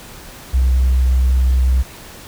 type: tone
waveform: sine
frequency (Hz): 63.9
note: C2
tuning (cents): -40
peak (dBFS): -9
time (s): 0.53-1.83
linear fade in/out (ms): 20
effects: tanh soft clip ceiling -8 dBFS + pink hiss -37 dBFS RMS until 2.27 s